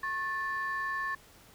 sine tone pair together, 1089.4 / 1758 Hz, C#6 / A6, -30 / -2 cents, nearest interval minor sixth, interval 828 cents, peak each -33 / -32 dBFS, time 0.03-1.15 s, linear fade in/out 5 ms, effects tanh soft clip ceiling -26 dBFS + pink hiss -57 dBFS RMS until 1.54 s

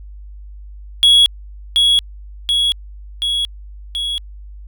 triangle tone with echo, 3341 Hz, G#7, 10 cents sharp, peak -5 dBFS, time 1.03-1.26 s, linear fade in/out 0 ms, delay 730 ms, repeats 4, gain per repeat -3 dB, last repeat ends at 4.18 s, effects added 50 Hz sine -32 dBFS peak until 4.67 s

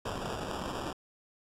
white noise with sample-and-hold, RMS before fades -37 dBFS, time 0.05-0.93 s, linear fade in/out 5 ms, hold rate 2100 Hz, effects low-pass 9000 Hz 12 dB/octave

